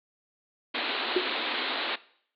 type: band-pass noise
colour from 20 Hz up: white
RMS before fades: -31 dBFS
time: 0.74-1.96 s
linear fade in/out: 10 ms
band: 230 to 4200 Hz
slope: 96 dB/octave
type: tone with exponential decay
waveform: sine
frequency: 365.7 Hz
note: F#4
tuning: 20 cents flat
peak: -18 dBFS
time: 1.16-1.28 s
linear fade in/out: 5 ms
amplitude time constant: 25 ms
effects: noise-tail reverb RT60 0.6 s tail -19 dB re dry